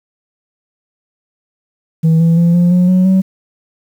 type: tone with pitch steps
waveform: sine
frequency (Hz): 161.8 / 166.06 / 170.43 / 174.92 / 179.53 / 184.26 / 189.11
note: E3 / E3 / F3 / F3 / F3 / F#3 / F#3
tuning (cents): -32 / +13 / -42 / +3 / +48 / -7 / +38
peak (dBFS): -4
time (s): 2.03-3.22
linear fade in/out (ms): 20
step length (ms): 170
effects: tanh soft clip ceiling -6 dBFS + 7-bit